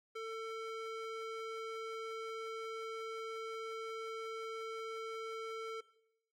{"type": "tone with band-pass filter", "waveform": "square", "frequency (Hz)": 447.2, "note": "A4", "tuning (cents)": 28, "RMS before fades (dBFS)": -43, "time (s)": [0.15, 5.81], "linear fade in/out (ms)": 10, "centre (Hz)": 1300, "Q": 0.59, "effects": ["noise-tail reverb RT60 0.8 s tail -19 dB re dry"]}